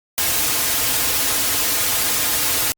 white noise with comb filter, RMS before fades -19 dBFS, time 0.18-2.72 s, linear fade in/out 0 ms, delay 5.2 ms, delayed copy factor -0.85, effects Opus 48 kbps

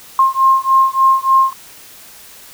sine beating tone pair, 1063 / 1066.4 Hz, C6 / C6, +27 / +33 cents, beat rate 3.4 Hz, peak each -12 dBFS, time 0.19-1.53 s, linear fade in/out 2 ms, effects white hiss -39 dBFS RMS until 2.53 s

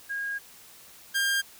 sine / sawtooth tone pair in turn, 1632 / 1604 Hz, G#6 / G6, -31 / +39 cents, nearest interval unison, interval 30 cents, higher first, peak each -29 / -20 dBFS, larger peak second, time 0.09-0.39 / 1.14-1.42 s, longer first, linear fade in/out 20 ms, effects white hiss -51 dBFS RMS until 1.59 s

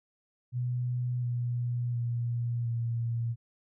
sine tone with pitch steps, 123.47 / 121.21 / 118.99 / 116.81 Hz, B2 / B2 / A#2 / A#2, 0 / -32 / +36 / +4 cents, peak -28 dBFS, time 0.52-3.36 s, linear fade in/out 50 ms, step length 710 ms, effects none

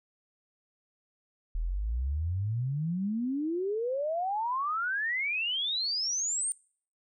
sine exponential sweep, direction up, 38.33 to 9010 Hz, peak -28 dBFS, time 1.55-6.52 s, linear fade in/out 0 ms, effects noise-tail reverb RT60 0.5 s tail -24 dB re dry

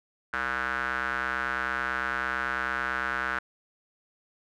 square tone with band-pass filter, 64.5 Hz, C2, 24 cents flat, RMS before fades -30 dBFS, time 0.33-3.39 s, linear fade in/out 5 ms, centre 1500 Hz, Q 5.4, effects none

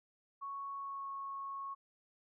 sine tone with pitch glide, 1108.7 to 1099.8 Hz, C#6 to C#6, 0 to -14 cents, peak -40 dBFS, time 0.41-1.75 s, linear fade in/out 20 ms, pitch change -14 cents, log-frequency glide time 0.75-1.09 s, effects none

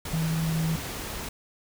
sine tone in noise, 161.3 Hz, E3, 37 cents flat, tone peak -24 dBFS, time 0.13-0.76 s, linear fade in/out 5 ms, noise pink, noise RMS -35 dBFS, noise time 0.05-1.29 s, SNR +8 dB, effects none

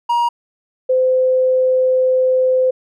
triangle / sine tone pair in turn, 949 / 514.2 Hz, A#5 / C5, +31 / -30 cents, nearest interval major seventh, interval 1061 cents, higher first, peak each -11 dBFS, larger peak neither, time 0.09-0.29 / 0.89-2.71 s, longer second, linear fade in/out 10 ms, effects none

